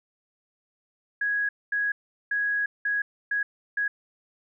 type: tone bursts at uneven times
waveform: sine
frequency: 1661.2 Hz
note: G#6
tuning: in tune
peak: -23 dBFS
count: 6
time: 1.21-1.49 / 1.72-1.92 / 2.31-2.66 / 2.85-3.02 / 3.31-3.43 / 3.77-3.88 s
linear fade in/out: 5 ms
effects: none